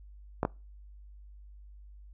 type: clicks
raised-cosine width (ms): 1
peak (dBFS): -13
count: 2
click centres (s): 0.431 / 0.451
effects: noise-tail reverb RT60 0.3 s tail -25 dB re dry + added 50 Hz sine -48 dBFS peak until 2.13 s